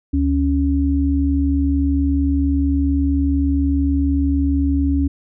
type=tone pair together; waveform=sine; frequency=73.42 / 277.7 Hz; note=D2 / C#4; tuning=0 / +3 cents; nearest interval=octave + major seventh; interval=2303 cents; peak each=-17 / -17 dBFS; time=0.13-5.08 s; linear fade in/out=10 ms; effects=none